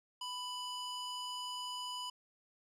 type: tone with band-pass filter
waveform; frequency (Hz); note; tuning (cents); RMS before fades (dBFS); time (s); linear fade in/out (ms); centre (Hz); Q
square; 993; B5; +9; -42; 0.21-2.1; 5; 3800; 0.85
effects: resampled to 32000 Hz